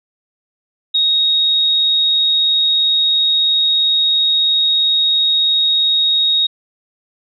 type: tone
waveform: sine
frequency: 3757 Hz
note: A#7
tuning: 13 cents sharp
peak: -11 dBFS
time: 0.94-6.47 s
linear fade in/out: 10 ms
effects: none